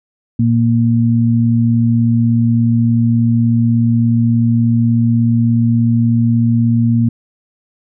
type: tone pair together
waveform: sine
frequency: 116.54 / 233.1 Hz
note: A#2 / A#3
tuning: 0 / 0 cents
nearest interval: octave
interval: 1200 cents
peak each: -12 dBFS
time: 0.39-7.09 s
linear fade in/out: 5 ms
effects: none